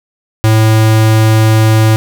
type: tone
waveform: square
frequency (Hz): 110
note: A2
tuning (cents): 0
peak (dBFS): -6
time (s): 0.44-1.96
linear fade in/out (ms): 0
effects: none